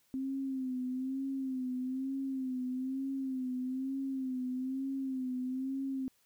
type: tone with vibrato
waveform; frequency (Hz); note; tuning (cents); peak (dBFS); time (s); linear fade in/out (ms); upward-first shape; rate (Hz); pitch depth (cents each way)
sine; 261.6; C4; 0; -33; 0.14-6.08; 0; sine; 1.1; 60
effects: white hiss -71 dBFS RMS until 6.25 s

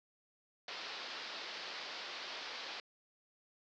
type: low-pass noise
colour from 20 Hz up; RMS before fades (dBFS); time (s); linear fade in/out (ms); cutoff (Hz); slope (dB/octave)
white; -45; 0.68-2.8; 2; 5000; 48
effects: high-pass 400 Hz 12 dB/octave

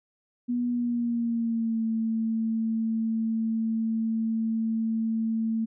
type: tone with pitch glide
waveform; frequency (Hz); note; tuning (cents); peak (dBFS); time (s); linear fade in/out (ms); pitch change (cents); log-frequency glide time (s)
sine; 242.9 to 224; B3 to A3; -29 to +31; -24; 0.48-5.66; 20; -140; 0.69-1.82
effects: none

